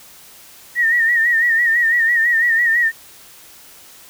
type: tone with vibrato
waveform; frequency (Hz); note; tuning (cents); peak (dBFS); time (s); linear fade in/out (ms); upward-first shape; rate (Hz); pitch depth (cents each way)
sine; 1864.7; A#6; 0; -12; 0.75-2.92; 50; sine; 6; 70
effects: white hiss -43 dBFS RMS until 4.09 s